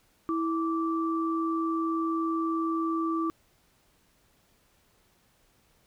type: tone pair together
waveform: sine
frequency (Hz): 327.1 / 1165.7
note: E4 / D6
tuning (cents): -13 / -13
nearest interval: octave + minor seventh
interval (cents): 2200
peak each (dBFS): -27 / -31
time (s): 0.29-3.3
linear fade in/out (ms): 0
effects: pink hiss -66 dBFS RMS until 5.86 s